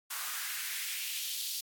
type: noise with high-pass filter sweep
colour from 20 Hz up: white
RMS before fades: -37 dBFS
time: 0.1-1.61 s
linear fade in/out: 10 ms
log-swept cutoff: 1100 to 4200 Hz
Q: 2.1
effects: AAC 64 kbps